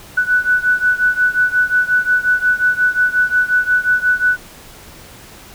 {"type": "beating tone pair", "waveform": "sine", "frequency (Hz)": [1484, 1489.6], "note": ["F#6", "F#6"], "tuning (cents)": [5, 11], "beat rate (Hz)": 5.6, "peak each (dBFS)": [-14, -16], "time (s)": [0.17, 4.37], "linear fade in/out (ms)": 10, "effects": ["pink hiss -39 dBFS RMS until 5.54 s"]}